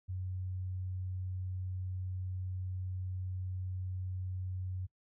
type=tone; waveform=sine; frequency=92.5 Hz; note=F#2; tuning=in tune; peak=-36 dBFS; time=0.08-4.87 s; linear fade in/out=20 ms; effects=noise-tail reverb RT60 0.1 s tail -19 dB re dry